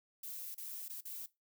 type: noise with dropouts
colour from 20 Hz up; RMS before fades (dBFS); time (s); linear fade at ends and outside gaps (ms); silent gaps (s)
violet; -45; 0.23-1.26; 5; 0.545-0.578 / 0.883-0.896 / 1.008-1.052
effects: noise-tail reverb RT60 0.2 s tail -18 dB re dry